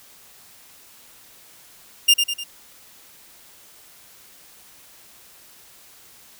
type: tone with echo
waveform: sawtooth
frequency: 2807 Hz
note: F7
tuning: 8 cents sharp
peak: -7 dBFS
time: 2.08-2.14 s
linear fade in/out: 10 ms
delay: 100 ms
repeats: 3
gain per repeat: -6 dB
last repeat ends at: 2.44 s
effects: white hiss -49 dBFS RMS until 6.39 s